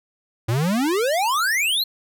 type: exponential sweep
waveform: square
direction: up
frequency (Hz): 107 to 4285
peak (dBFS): -19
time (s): 0.48-1.84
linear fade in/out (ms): 10
effects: none